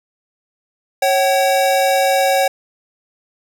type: tone pair together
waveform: square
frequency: 549.1 / 760 Hz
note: C#5 / F#5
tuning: -17 / +46 cents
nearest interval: tritone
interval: 563 cents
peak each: -16 dBFS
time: 1.02-2.48 s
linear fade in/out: 5 ms
effects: none